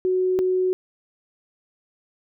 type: tone pair in turn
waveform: sine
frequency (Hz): 369.8 / 369.8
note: F#4 / F#4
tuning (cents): -1 / -1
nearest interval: unison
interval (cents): 0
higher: neither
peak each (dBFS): -18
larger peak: neither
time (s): 0.05-0.39 / 0.39-0.73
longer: neither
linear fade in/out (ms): 0
effects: none